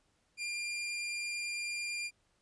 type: tone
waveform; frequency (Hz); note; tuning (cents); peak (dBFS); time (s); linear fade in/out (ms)
sawtooth; 2397; D7; +35; -32; 0.37-2.11; 50
effects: pink hiss -74 dBFS RMS until 2.41 s + resampled to 22050 Hz